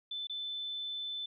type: tone with dropouts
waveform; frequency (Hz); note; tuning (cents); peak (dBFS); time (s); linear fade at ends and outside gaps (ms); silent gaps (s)
sine; 3520; A7; 0; -36; 0.11-1.26; 5; 0.271-0.296
effects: none